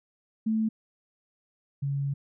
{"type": "tone pair in turn", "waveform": "sine", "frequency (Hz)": [220, 139.76], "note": ["A3", "C#3"], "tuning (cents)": [0, 15], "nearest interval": "minor sixth", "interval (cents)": 785, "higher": "first", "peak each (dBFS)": [-23, -26], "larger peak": "first", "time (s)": [[0.46, 0.69], [1.82, 2.14]], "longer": "second", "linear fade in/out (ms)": 10, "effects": []}